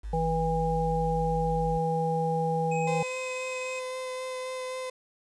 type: tone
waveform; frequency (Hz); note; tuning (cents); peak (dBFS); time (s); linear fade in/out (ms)
sine; 52; G#1; +3; -33; 0.03-1.79; 20
type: harmonic tone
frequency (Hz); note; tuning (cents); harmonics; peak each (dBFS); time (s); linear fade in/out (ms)
162.5; E3; -24; 1 / 3 / 5; -29 / -29 / -29; 0.13-3.03; 5
type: tone with tremolo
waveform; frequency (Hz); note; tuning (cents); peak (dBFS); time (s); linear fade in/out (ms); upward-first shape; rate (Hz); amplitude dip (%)
square; 2534; D#7; +31; -36; 2.71-3.8; 10; triangle; 20; 25
type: tone with vibrato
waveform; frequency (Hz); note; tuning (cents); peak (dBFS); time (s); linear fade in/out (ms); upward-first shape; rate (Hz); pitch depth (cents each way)
35% pulse; 513; C5; -34; -31; 2.87-4.9; 5; sine; 3.8; 10
effects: resampled to 22050 Hz + 9-bit